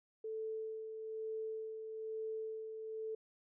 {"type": "tone with tremolo", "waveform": "sine", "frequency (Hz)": 440, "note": "A4", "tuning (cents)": 0, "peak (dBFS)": -38, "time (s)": [0.24, 3.15], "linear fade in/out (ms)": 5, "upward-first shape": "sine", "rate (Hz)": 1.1, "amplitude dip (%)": 45, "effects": []}